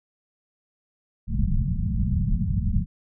pink low-pass noise, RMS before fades -23 dBFS, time 1.27-2.86 s, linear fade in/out 50 ms, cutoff 220 Hz, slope 96 dB/octave, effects none

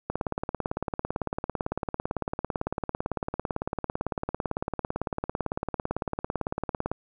click train, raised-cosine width 1 ms, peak -14 dBFS, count 123, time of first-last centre 0.1-6.916 s, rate 17.9 Hz, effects none

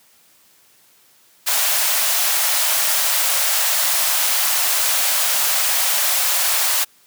white high-pass noise, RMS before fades -18 dBFS, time 1.46-6.85 s, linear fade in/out 20 ms, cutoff 560 Hz, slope 48 dB/octave, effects white hiss -54 dBFS RMS until 7.06 s + high-pass 100 Hz 12 dB/octave

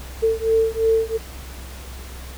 sine beating tone pair, 446.4 / 449.3 Hz, A4 / A4, +25 / +36 cents, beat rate 2.9 Hz, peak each -19 dBFS, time 0.22-1.18 s, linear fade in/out 20 ms, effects added 64 Hz sine -34 dBFS peak until 2.37 s + pink hiss -40 dBFS RMS until 2.37 s

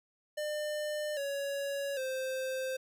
square tone with pitch steps, 600 / 559.8 / 522.3 Hz, D5 / C#5 / C5, +37 / +17 / -3 cents, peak -34 dBFS, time 0.37-2.77 s, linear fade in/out 10 ms, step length 800 ms, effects none

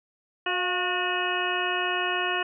harmonic tone with a mistuned harmonic, 363.2 Hz, F#4, 32 cents flat, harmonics 1 / 2 / 3 / 4 / 5 / 7 / 8, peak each -32 / -32 / -32 / -32 / -32 / -32 / -32 dBFS, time 0.46-2.43 s, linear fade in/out 5 ms, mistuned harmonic 2, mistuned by -42 cents, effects none

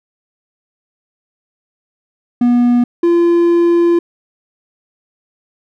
triangle tone pair in turn, 242.4 / 342.8 Hz, B3 / F4, -32 / -32 cents, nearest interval tritone, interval 600 cents, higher second, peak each -6 dBFS, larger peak neither, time 2.41-2.84 / 3.03-3.99 s, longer second, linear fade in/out 5 ms, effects none

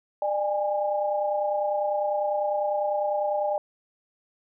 sine tone cluster, 599 / 809 / 839 Hz, D5 / G#5 / G#5, +34 / -46 / +17 cents, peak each -25 / -28 / -34 dBFS, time 0.22-3.58 s, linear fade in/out 2 ms, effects none

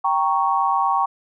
sine chord, G diminished, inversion none, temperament equal, 784 / 932.3 / 1108.7 Hz, G5 / Bb5 / Db6, 0 / 0 / 0 cents, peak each -21 / -22 / -20 dBFS, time 0.04-1.06 s, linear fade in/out 10 ms, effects none

